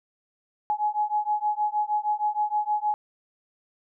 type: beating tone pair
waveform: sine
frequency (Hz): 839 / 845.4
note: G#5 / G#5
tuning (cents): +17 / +31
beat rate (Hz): 6.4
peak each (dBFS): -26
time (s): 0.7-2.94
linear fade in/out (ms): 0
effects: none